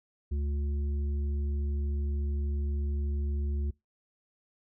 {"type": "harmonic tone", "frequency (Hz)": 71.7, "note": "D2", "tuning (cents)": -41, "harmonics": [1, 3, 5], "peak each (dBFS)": [-28, -43, -46], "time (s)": [0.31, 3.71], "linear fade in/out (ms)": 10, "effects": ["noise-tail reverb RT60 0.2 s tail -23 dB re dry"]}